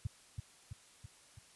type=tone with echo; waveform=sine; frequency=103.83 Hz; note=G#2; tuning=in tune; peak=-31 dBFS; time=0.05-0.07 s; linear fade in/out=5 ms; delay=330 ms; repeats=4; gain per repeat=-4 dB; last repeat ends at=1.39 s; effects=white hiss -62 dBFS RMS until 1.55 s + resampled to 24000 Hz